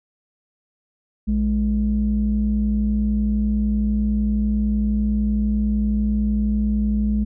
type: tone pair together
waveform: sine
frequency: 59.04 / 210 Hz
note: A#1 / G#3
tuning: +23 / +19 cents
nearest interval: octave + minor seventh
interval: 2196 cents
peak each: -20 / -18 dBFS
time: 1.27-7.25 s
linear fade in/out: 20 ms
effects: tanh soft clip ceiling -11 dBFS